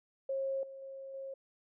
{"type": "tone with level steps", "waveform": "sine", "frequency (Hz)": 540, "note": "C#5", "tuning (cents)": -45, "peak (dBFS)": [-32, -45, -43, -40], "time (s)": [0.29, 1.34], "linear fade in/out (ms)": 5, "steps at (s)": [0.63, 0.82, 1.14], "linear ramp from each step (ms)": 2, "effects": []}